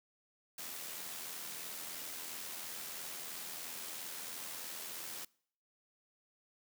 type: noise with amplitude modulation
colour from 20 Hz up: white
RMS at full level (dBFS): -43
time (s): 0.58-5.25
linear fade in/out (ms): 5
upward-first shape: sine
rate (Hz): 83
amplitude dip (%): 35
effects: noise-tail reverb RT60 0.6 s tail -25 dB re dry + high-pass 150 Hz 12 dB/octave